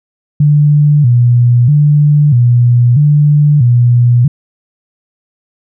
sine tone with vibrato, 133.8 Hz, C3, 39 cents sharp, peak -4 dBFS, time 0.4-4.28 s, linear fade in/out 5 ms, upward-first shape square, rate 0.78 Hz, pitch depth 170 cents each way, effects none

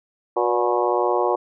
harmonic tone with a mistuned harmonic, 121.2 Hz, B2, 32 cents flat, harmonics 3 / 4 / 5 / 6 / 7 / 8 / 9, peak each -23 / -24 / -25 / -26 / -26 / -27 / -28 dBFS, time 0.36-1.36 s, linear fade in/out 10 ms, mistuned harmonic 5, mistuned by -56 cents, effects none

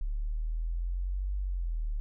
sine exponential two-way sweep, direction up then down, 35.42 to 49 to 35.97 Hz, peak -29 dBFS, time 0.01-2 s, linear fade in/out 0 ms, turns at 1.36 s, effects none

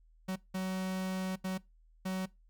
45% pulse tone bursts at uneven times, 187.4 Hz, F#3, 22 cents sharp, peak -33 dBFS, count 4, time 0.28-0.36 / 0.54-1.36 / 1.44-1.58 / 2.05-2.26 s, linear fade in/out 10 ms, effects noise-tail reverb RT60 0.2 s tail -21 dB re dry + added 40 Hz sine -60 dBFS peak until 2.49 s

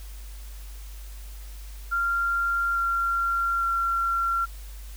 sine tone with pitch steps, 1386 / 1377.2 / 1368.5 Hz, F6 / F6 / F6, -14 / -25 / -36 cents, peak -22 dBFS, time 1.91-4.46 s, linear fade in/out 20 ms, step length 850 ms, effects added 50 Hz sine -37 dBFS peak until 4.96 s + white hiss -50 dBFS RMS until 4.96 s

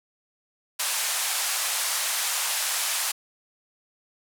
white band-pass noise, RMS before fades -27 dBFS, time 0.79-3.12 s, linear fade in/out 10 ms, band 680 to 12000 Hz, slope 24 dB/octave, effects none

